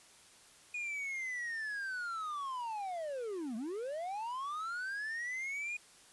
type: linear two-way sweep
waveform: triangle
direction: down then up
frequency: 2466 to 210 to 2466 Hz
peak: -35 dBFS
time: 0.74-5.77 s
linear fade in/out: 5 ms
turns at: 3.56 s
effects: white hiss -60 dBFS RMS until 6.12 s + resampled to 24000 Hz